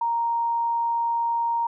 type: tone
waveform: sine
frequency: 932.3 Hz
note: A#5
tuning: in tune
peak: -21 dBFS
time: 0.01-1.67 s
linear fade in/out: 5 ms
effects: none